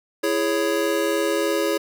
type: chord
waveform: square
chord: C# minor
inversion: first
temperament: just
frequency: 332.6 / 415.8 / 554.4 Hz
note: E4 / G#4 / C#5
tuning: +16 / +2 / 0 cents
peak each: -25 / -25 / -25 dBFS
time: 0.23-1.78 s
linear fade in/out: 10 ms
effects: none